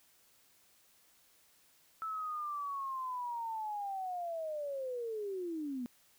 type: linear sweep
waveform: sine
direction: down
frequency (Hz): 1318.5 to 236.3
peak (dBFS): -36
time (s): 2.02-5.86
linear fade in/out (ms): 0
effects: white hiss -67 dBFS RMS until 6.18 s